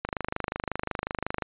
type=click train; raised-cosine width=0.5 ms; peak=-13 dBFS; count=36; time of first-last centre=0.05-1.423 s; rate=25.5 Hz; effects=resampled to 8000 Hz